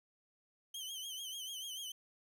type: tone with vibrato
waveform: sawtooth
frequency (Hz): 3126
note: G7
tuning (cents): -6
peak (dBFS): -39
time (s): 0.74-1.92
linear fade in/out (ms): 5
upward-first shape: triangle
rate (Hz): 6.8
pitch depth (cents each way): 100
effects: none

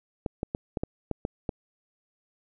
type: clicks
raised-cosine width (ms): 2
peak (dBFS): -15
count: 8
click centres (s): 0.262 / 0.431 / 0.549 / 0.772 / 0.835 / 1.113 / 1.251 / 1.492
effects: none

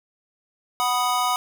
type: chord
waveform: square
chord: B major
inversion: second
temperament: equal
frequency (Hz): 740 / 987.8 / 1244.5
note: F#5 / B5 / D#6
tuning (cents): 0 / 0 / 0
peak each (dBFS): -26 / -25 / -25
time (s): 0.8-1.36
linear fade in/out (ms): 0
effects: none

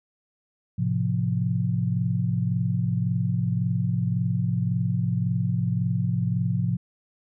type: chord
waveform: sine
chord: F major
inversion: first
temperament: just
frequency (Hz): 109.13 / 130.96 / 174.61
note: A2 / C3 / F3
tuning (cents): -14 / +2 / 0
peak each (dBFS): -26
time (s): 0.78-6.77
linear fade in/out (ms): 10
effects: none

